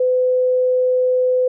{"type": "tone", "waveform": "sine", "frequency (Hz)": 506, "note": "B4", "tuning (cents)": 42, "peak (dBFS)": -13, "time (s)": [0, 1.48], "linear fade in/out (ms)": 5, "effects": []}